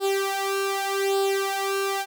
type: tone with flanger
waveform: sawtooth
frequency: 392 Hz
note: G4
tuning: in tune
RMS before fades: -25 dBFS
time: 0-2.06 s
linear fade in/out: 50 ms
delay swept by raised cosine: 0.23 to 1.83 ms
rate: 0.84 Hz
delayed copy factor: +0.8
effects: none

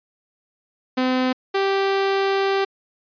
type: tone pair in turn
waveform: sawtooth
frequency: 256.1 / 391 Hz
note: C4 / G4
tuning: -37 / -4 cents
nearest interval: perfect fifth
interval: 733 cents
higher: second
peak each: -14 dBFS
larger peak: neither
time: 0.97-1.33 / 1.54-2.65 s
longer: second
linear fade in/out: 10 ms
effects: resampled to 11025 Hz

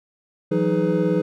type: tone cluster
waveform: triangle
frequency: 166.8 / 184.8 / 311.8 / 420.2 / 500 Hz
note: E3 / F#3 / D#4 / G#4 / B4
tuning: +21 / -2 / +4 / +20 / +21 cents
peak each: -22 dBFS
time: 0.51-1.22 s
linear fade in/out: 10 ms
effects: none

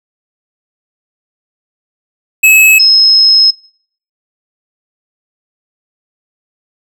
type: tone pair in turn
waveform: square / sine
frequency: 2581 / 5162 Hz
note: E7 / E8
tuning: -37 / -37 cents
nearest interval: octave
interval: 1200 cents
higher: second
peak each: -3 dBFS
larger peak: neither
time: 2.43-2.79 / 2.79-3.51 s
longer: second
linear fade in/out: 10 ms
effects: noise-tail reverb RT60 0.6 s tail -26 dB re dry

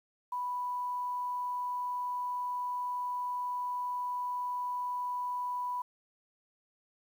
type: tone with quantisation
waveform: sine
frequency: 987.8 Hz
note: B5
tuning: in tune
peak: -32 dBFS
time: 0.32-5.82 s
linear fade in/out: 5 ms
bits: 10
effects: none

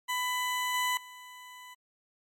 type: tone with level steps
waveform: 20% pulse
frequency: 998 Hz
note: B5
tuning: 18 cents sharp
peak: -24 / -22 / -41 dBFS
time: 0.08-1.75 s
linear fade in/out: 20 ms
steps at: 0.74 / 0.97 s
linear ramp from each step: 2 ms
effects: MP3 64 kbps

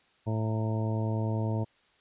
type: harmonic tone with a mistuned harmonic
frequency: 110 Hz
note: A2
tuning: in tune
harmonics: 1 / 2 / 3 / 4 / 5 / 6 / 7 / 8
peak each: -28 / -35 / -38 / -41 / -41 / -41 / -50 / -42 dBFS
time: 0.26-1.65 s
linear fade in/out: 20 ms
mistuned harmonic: 8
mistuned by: +75 cents
effects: white hiss -65 dBFS RMS until 2 s + resampled to 8000 Hz

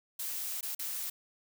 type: noise with dropouts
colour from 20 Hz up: blue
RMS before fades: -37 dBFS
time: 0.19-1.1 s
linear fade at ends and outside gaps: 5 ms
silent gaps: 0.61-0.628 / 0.75-0.792 s
effects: none

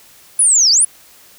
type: linear two-way sweep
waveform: sine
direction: down then up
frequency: 10300 to 4446 to 10300 Hz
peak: -8 dBFS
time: 0.39-0.85 s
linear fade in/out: 5 ms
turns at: 0.71 s
effects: white hiss -45 dBFS RMS until 1.38 s

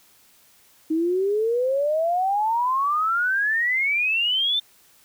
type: exponential sweep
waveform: sine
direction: up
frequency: 311.1 to 3600 Hz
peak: -19 dBFS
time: 0.9-4.6 s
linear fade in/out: 10 ms
effects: white hiss -56 dBFS RMS until 5.04 s

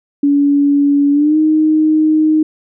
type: tone with pitch glide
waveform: sine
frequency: 284.8 to 310.6 Hz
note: C#4 to D#4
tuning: +47 to -3 cents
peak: -8 dBFS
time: 0.23-2.43 s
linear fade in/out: 5 ms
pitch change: +150 cents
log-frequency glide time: 1.12-1.37 s
effects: none

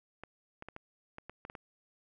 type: clicks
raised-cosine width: 0.5 ms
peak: -29 dBFS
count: 9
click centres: 0.236 / 0.624 / 0.686 / 0.764 / 1.184 / 1.296 / 1.451 / 1.499 / 1.552 s
effects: none

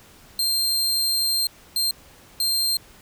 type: tone bursts at uneven times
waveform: sawtooth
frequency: 4176 Hz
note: C8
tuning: 4 cents flat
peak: -17 dBFS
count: 3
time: 0.39-1.47 / 1.76-1.91 / 2.4-2.77 s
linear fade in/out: 2 ms
effects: pink hiss -50 dBFS RMS until 3.01 s

